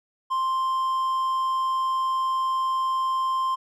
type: tone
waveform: triangle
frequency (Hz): 1050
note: C6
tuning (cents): +6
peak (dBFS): -20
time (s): 0.3-3.56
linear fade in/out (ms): 20
effects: none